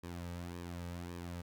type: tone with flanger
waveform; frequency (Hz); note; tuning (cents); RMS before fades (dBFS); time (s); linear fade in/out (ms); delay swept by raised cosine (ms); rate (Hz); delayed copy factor
sawtooth; 87; F2; -6; -44; 0.03-1.42; 10; 1.4 to 2.9; 1.8; -0.6
effects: none